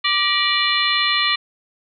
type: harmonic tone with a mistuned harmonic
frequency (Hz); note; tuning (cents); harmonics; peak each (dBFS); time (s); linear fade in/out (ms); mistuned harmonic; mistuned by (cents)
587.3; D5; 0; 2 / 3 / 4 / 5 / 6 / 7; -23 / -23 / -23 / -23 / -23 / -23; 0.04-1.36; 10; 3; +140
effects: none